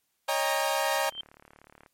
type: chord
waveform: sawtooth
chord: Eb dominant seventh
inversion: third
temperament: equal with one note detuned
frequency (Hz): 554.4 / 622.3 / 804.6 / 932.3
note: Db5 / Eb5 / G5 / Bb5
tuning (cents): 0 / 0 / +45 / 0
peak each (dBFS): -27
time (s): 0.28-1.1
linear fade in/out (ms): 10
type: click train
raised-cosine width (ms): 0.5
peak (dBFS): -36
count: 34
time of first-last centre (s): 0.96-1.862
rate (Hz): 36.6
type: tone with exponential growth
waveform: sine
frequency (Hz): 3136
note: G7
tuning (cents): 0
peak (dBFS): -30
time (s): 1.02-1.21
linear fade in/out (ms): 5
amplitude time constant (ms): 40
effects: white hiss -75 dBFS RMS until 1.93 s + MP3 64 kbps